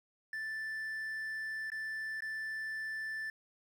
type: tone with dropouts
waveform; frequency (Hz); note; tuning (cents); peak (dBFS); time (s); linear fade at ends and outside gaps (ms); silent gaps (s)
triangle; 1762; A6; +2; -35; 0.33-3.3; 2; 1.702-1.718 / 2.206-2.221
effects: 11-bit